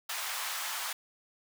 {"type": "high-pass noise", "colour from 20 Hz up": "pink", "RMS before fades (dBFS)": -36, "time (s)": [0.09, 0.93], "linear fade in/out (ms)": 5, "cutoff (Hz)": 860, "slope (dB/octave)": 24, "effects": []}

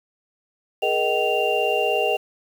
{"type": "tone cluster", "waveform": "sine", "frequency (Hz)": [419.2, 475.6, 621, 763, 2779], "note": ["G#4", "A#4", "D#5", "G5", "F7"], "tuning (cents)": [16, 35, -3, -47, -9], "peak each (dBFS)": -25, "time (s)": [0.82, 2.17], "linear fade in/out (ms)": 10, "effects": ["7-bit"]}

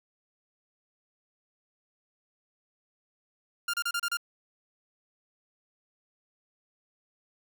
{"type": "tone bursts", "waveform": "sawtooth", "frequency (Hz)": 1400, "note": "F6", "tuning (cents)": 4, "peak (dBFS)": -24, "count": 6, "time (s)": [3.68, 4.171], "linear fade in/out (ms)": 5, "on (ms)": 56, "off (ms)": 31, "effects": []}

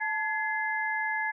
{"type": "tone cluster", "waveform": "sine", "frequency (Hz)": [877, 1693, 2072], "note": ["A5", "G#6", "C7"], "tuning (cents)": [-6, 33, -17], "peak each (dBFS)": [-32, -30, -34], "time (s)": [0, 1.32], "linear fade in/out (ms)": 20, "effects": []}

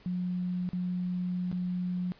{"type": "tone with dropouts", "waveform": "sine", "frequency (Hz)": 180, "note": "F#3", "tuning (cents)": -47, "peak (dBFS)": -29, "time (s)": [0.06, 2.12], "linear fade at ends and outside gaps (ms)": 0, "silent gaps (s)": [[0.69, 0.732], [1.515, 1.527]], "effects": ["pink hiss -58 dBFS RMS until 2.19 s", "resampled to 11025 Hz"]}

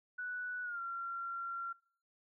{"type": "tone with pitch glide", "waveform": "sine", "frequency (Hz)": [1480, 1372.9], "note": ["F#6", "F6"], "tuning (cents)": [0, -30], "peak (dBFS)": -38, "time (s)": [0.18, 1.73], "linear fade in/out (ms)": 10, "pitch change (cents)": -130, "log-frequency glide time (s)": [0.63, 0.8], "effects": ["noise-tail reverb RT60 0.5 s tail -24 dB re dry"]}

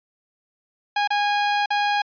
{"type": "tone with dropouts", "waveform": "sawtooth", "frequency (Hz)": 822, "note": "G#5", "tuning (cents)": -18, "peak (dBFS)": -15, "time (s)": [0.96, 2.02], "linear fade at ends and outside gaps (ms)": 5, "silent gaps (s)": [[1.075, 1.104], [1.66, 1.704]], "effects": ["resampled to 11025 Hz"]}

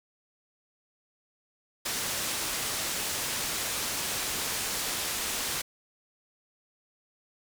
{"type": "low-pass noise", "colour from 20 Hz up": "white", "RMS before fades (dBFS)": -32, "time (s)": [1.85, 5.62], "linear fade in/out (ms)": 10, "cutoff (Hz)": 10000, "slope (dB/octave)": 12, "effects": []}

